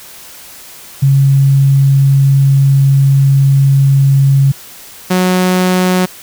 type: tone pair in turn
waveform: sine / sawtooth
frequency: 137.3 / 183.27 Hz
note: C#3 / F#3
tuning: -16 / -16 cents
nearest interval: perfect fourth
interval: 500 cents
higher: second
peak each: -5 dBFS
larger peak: neither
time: 1.02-4.52 / 5.1-6.06 s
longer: first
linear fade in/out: 10 ms
effects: white hiss -34 dBFS RMS until 6.22 s